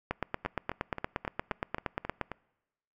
two click trains, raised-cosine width 0.5 ms, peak -15 / -21 dBFS, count 19 / 8, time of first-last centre 0.11-2.213 / 0.45-2.317 s, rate 8.56 / 3.75 Hz, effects noise-tail reverb RT60 1.0 s tail -25 dB re dry

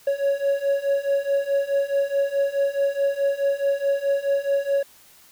triangle beating tone pair, 554.4 / 559.1 Hz, C#5 / C#5, 0 / +15 cents, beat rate 4.7 Hz, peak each -22 / -20 dBFS, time 0.07-4.83 s, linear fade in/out 5 ms, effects white hiss -52 dBFS RMS until 5.31 s

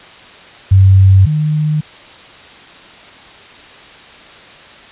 sine tone pair in turn, 95.9 / 152.6 Hz, G2 / D#3, -37 / -33 cents, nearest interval minor sixth, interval 804 cents, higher second, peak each -3 / -11 dBFS, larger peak first, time 0.71-1.26 / 1.26-1.81 s, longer neither, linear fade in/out 10 ms, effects white hiss -37 dBFS RMS until 4.91 s + resampled to 8000 Hz

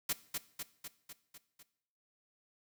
white noise with echo, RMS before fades -33 dBFS, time 0.09-0.13 s, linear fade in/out 5 ms, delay 250 ms, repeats 6, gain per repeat -4 dB, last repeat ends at 1.63 s, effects noise-tail reverb RT60 0.7 s tail -18 dB re dry

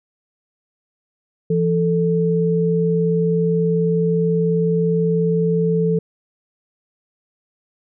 sine tone pair together, 168.35 / 440.7 Hz, E3 / A4, +37 / +3 cents, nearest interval octave + perfect fourth, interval 1666 cents, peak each -17 / -18 dBFS, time 1.5-5.99 s, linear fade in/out 5 ms, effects none

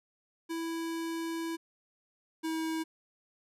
square tone pair in turn, 330 / 321.5 Hz, E4 / E4, +2 / -43 cents, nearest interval unison, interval 45 cents, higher first, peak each -34 / -32 dBFS, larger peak second, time 0.49-1.57 / 2.43-2.84 s, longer first, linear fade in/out 20 ms, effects resampled to 32000 Hz

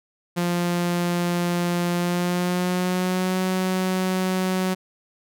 sawtooth tone with pitch glide, 174.61 to 186.06 Hz, F3 to F#3, 0 to +10 cents, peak -17 dBFS, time 0.36-4.75 s, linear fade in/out 20 ms, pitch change +110 cents, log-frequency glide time 1.94-3.41 s, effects none

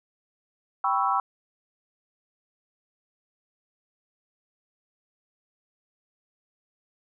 sine chord, C# half-diminished seventh, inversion second, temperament equal, 784 / 987.8 / 1108.7 / 1318.5 Hz, G5 / B5 / C#6 / E6, 0 / 0 / 0 / 0 cents, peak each -27 dBFS, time 0.84-1.2 s, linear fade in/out 2 ms, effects none

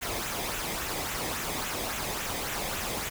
pink noise with flanger, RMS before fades -33 dBFS, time 0.01-3.1 s, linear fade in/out 20 ms, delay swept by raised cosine 0.2 to 0.73 ms, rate 3.6 Hz, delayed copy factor -0.5, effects none

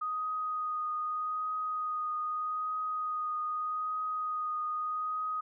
sine tone with vibrato, 1244.5 Hz, D#6, in tune, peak -31 dBFS, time 0.01-5.41 s, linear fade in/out 10 ms, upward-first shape triangle, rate 0.81 Hz, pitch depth 16 cents each way, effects none

